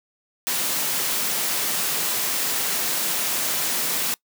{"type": "high-pass noise", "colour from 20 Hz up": "white", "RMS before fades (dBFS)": -24, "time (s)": [0.47, 4.14], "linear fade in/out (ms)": 0, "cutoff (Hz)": 140, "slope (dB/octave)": 24, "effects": ["noise-tail reverb RT60 0.1 s tail -23 dB re dry"]}